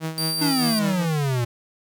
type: tone with tremolo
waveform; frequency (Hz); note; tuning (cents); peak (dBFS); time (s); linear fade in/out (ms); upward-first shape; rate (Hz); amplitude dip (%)
sawtooth; 160.2; E3; -49; -20; 0-1.07; 50; sine; 4.9; 70
type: tone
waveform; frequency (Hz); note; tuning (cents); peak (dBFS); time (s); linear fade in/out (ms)
sawtooth; 4699; D8; 0; -21; 0.18-0.79; 0
type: exponential sweep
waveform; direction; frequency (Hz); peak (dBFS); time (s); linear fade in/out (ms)
square; down; 300.8 to 116.54; -21; 0.41-1.45; 10
effects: none